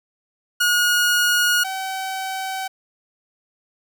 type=tone pair in turn; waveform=sawtooth; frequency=1442 / 763.9 Hz; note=F#6 / G5; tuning=-45 / -45 cents; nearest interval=major seventh; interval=1100 cents; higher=first; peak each=-12 / -21 dBFS; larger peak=first; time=0.6-1.64 / 1.64-2.68 s; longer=neither; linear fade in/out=10 ms; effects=none